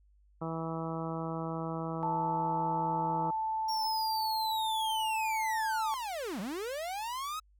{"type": "harmonic tone", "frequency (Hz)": 163.1, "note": "E3", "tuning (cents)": -18, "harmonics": [1, 2, 3, 4, 5, 6, 7, 8], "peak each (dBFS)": [-37, -40, -42, -43, -44, -45, -45, -46], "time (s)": [0.41, 3.31], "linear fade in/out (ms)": 10}
{"type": "tone", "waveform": "sine", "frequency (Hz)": 880, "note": "A5", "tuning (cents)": 0, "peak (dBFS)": -30, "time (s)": [2.03, 5.94], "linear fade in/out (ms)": 0}
{"type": "linear two-way sweep", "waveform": "45% pulse", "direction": "down then up", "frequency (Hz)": [5588, 174.61, 1292], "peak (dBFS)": -35, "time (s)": [3.68, 7.4], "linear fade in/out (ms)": 10, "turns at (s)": 6.4}
{"effects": ["added 50 Hz sine -61 dBFS peak until 7.59 s"]}